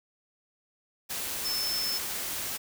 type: tone in noise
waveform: sine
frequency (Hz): 5274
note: E8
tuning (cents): 0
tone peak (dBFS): -29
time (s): 1.44-1.99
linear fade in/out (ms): 20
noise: white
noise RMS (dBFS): -34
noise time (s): 1.09-2.58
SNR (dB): +2
effects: none